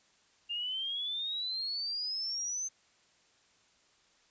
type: exponential sweep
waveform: sine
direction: up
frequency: 2794 to 6272 Hz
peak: -33 dBFS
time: 0.49-2.69 s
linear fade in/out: 20 ms
effects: white hiss -67 dBFS RMS until 4.3 s + resampled to 16000 Hz